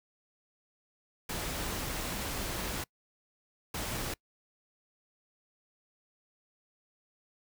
pink noise bursts at uneven times, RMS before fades -36 dBFS, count 2, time 1.29-2.84 / 3.74-4.14 s, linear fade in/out 5 ms, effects noise-tail reverb RT60 0.1 s tail -25 dB re dry

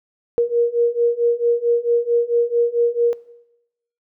sine beating tone pair, 470.4 / 474.9 Hz, A#4 / A#4, +16 / +32 cents, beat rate 4.5 Hz, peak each -18 dBFS, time 0.38-3.13 s, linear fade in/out 0 ms, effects noise-tail reverb RT60 0.9 s tail -19 dB re dry

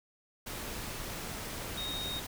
sine tone in noise, 3729 Hz, A#7, in tune, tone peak -36 dBFS, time 1.77-2.2 s, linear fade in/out 10 ms, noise pink, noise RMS -40 dBFS, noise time 0.46-2.27 s, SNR +1 dB, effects none

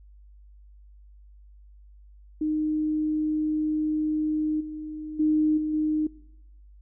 sine tone with level steps, 307.6 Hz, D#4, 20 cents flat, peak -23 / -33 / -19 / -25 / -22 dBFS, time 2.41-6.07 s, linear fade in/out 5 ms, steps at 4.6 / 5.19 / 5.57 / 5.73 s, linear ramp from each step 10 ms, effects noise-tail reverb RT60 1.0 s tail -22 dB re dry + added 50 Hz sine -48 dBFS peak until 6.81 s

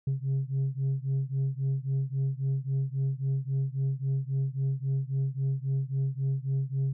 sine beating tone pair, 133.7 / 137.4 Hz, C3 / C#3, +38 / -15 cents, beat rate 3.7 Hz, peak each -27 / -28 dBFS, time 0.07-6.93 s, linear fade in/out 5 ms, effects tanh soft clip ceiling -23 dBFS

